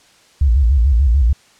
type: tone with vibrato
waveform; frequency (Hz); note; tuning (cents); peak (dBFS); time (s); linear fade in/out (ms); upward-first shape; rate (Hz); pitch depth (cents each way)
sine; 63.8; C2; -43; -9; 0.41-1.33; 5; square; 6.8; 180
effects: white hiss -50 dBFS RMS until 1.59 s + low-pass 7000 Hz 12 dB/octave